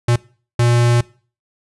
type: tone bursts at uneven times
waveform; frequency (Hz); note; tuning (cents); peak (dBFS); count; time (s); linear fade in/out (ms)
square; 119.6; A#2; +45; -12; 2; 0.08-0.16 / 0.59-1.01; 5
effects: noise-tail reverb RT60 0.4 s tail -21 dB re dry + resampled to 24000 Hz